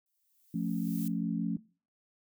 violet noise with exponential growth, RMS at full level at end -42 dBFS, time 0.06-1.08 s, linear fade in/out 2 ms, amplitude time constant 220 ms
sine chord, F augmented, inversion none, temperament equal, 174.61 / 220 / 277.2 Hz, F3 / A3 / C#4, 0 / 0 / 0 cents, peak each -33 / -34 / -36 dBFS, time 0.54-1.57 s, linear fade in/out 5 ms
effects noise-tail reverb RT60 0.4 s tail -22 dB re dry

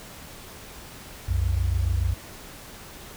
sine tone pair together, 63.37 / 90.3 Hz, B1 / F#2, +45 / -42 cents, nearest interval tritone, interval 613 cents, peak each -23 dBFS, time 1.28-2.14 s, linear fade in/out 10 ms, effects tanh soft clip ceiling -13 dBFS + pink hiss -43 dBFS RMS until 3.16 s

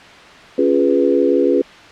sine chord, C# dominant seventh, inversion none, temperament equal, 277.2 / 349.2 / 415.3 / 493.9 Hz, C#4 / E#4 / G#4 / B4, 0 / 0 / 0 / 0 cents, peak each -17 dBFS, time 0.58-1.62 s, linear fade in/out 5 ms, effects white hiss -39 dBFS RMS until 1.91 s + low-pass 3000 Hz 12 dB/octave

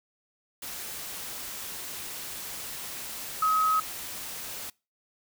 sine tone in noise, 1273 Hz, D#6, 39 cents sharp, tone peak -21 dBFS, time 3.42-3.8 s, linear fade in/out 5 ms, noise white, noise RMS -38 dBFS, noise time 0.62-4.7 s, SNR +14 dB, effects noise-tail reverb RT60 0.3 s tail -25 dB re dry

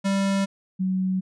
square / sine tone pair in turn, 196 / 187.23 Hz, G3 / F#3, 0 / +21 cents, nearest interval minor second, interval 79 cents, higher first, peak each -21 dBFS, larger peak neither, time 0.04-0.46 / 0.79-1.21 s, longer neither, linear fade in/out 20 ms, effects resampled to 22050 Hz

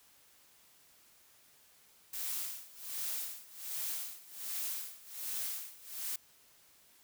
blue noise with tremolo, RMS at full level -37 dBFS, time 2.13-6.16 s, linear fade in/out 5 ms, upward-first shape sine, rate 1.3 Hz, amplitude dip 90%, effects white hiss -64 dBFS RMS until 7.03 s

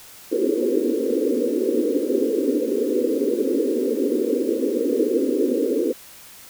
white band-pass noise, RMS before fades -21 dBFS, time 0.31-5.93 s, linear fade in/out 20 ms, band 240 to 510 Hz, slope 96 dB/octave, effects white hiss -44 dBFS RMS until 6.49 s

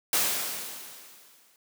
white noise with exponential decay, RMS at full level -23 dBFS, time 0.13-1.56 s, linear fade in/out 1 ms, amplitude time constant 310 ms, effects high-pass 200 Hz 12 dB/octave

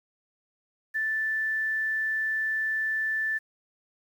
sine tone with quantisation, 1760 Hz, A6, in tune, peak -25 dBFS, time 0.94-3.39 s, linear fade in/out 20 ms, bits 9, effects none

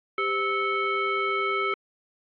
sine tone with frequency modulation, 1304 Hz, E6, 19 cents flat, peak -23 dBFS, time 0.18-1.74 s, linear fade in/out 2 ms, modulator 909 Hz, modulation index 1.2, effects AAC 64 kbps

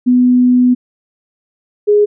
sine tone pair in turn, 248.8 / 415.3 Hz, B3 / G#4, +13 / 0 cents, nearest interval major sixth, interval 887 cents, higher second, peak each -6 dBFS, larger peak neither, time 0.06-0.75 / 1.87-2.06 s, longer first, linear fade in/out 20 ms, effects none

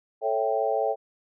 sine chord, A dominant seventh, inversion none, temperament equal, 440 / 554.4 / 659.3 / 784 Hz, A4 / C#5 / E5 / G5, 0 / 0 / 0 / 0 cents, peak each -28 dBFS, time 0.21-0.96 s, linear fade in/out 50 ms, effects none

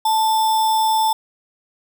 sine tone with sample-and-hold, 880 Hz, A5, in tune, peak -14 dBFS, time 0.05-1.13 s, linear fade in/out 5 ms, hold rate 4410 Hz, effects none

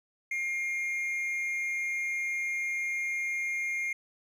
triangle tone pair together, 2127 / 2387 Hz, C7 / D7, +28 / +28 cents, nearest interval major second, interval 200 cents, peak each -28 / -39 dBFS, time 0.31-3.93 s, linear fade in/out 5 ms, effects none

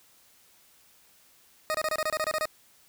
20% pulse tone bursts, 622.3 Hz, D#5, in tune, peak -21 dBFS, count 11, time 1.7-2.455 s, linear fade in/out 0 ms, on 45 ms, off 26 ms, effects white hiss -60 dBFS RMS until 2.88 s

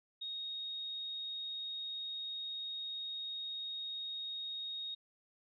sine tone, 3737 Hz, A#7, 4 cents sharp, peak -39 dBFS, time 0.21-4.95 s, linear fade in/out 10 ms, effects none

